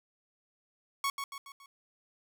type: tone with echo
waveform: sawtooth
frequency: 1108.7 Hz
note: C#6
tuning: in tune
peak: -25 dBFS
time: 1.04-1.1 s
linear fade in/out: 2 ms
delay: 140 ms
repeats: 4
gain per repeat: -6 dB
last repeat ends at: 1.66 s
effects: none